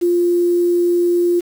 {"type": "tone with quantisation", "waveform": "sine", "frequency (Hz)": 349.2, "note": "F4", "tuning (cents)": 0, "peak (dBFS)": -12, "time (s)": [0.01, 1.41], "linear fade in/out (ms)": 20, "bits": 6, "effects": []}